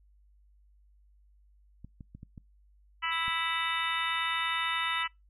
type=clicks; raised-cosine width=5 ms; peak=-33 dBFS; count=6; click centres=1.846 / 2.008 / 2.15 / 2.231 / 2.378 / 3.281 s
type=harmonic tone; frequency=329.2 Hz; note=E4; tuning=2 cents flat; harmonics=3 / 4 / 5 / 6 / 7 / 8 / 9; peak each=-37 / -34 / -44 / -34 / -41 / -39 / -37 dBFS; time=3.02-5.08 s; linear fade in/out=20 ms
type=tone with vibrato; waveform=triangle; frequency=3667 Hz; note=A#7; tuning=29 cents flat; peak=-36 dBFS; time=3.11-5.04 s; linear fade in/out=20 ms; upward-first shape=sine; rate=13 Hz; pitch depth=8 cents each way
effects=noise-tail reverb RT60 0.2 s tail -25 dB re dry + added 50 Hz sine -59 dBFS peak until 5.29 s